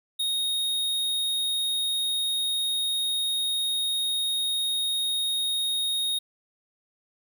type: tone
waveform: square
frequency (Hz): 3729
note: A#7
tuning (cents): 0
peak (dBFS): -25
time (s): 0.19-6.19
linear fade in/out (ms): 10
effects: none